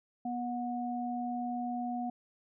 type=tone pair together; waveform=sine; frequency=243.2 / 728.8 Hz; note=B3 / F#5; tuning=-26 / -26 cents; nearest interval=octave + perfect fifth; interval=1900 cents; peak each=-35 / -36 dBFS; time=0.25-2.1 s; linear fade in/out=5 ms; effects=none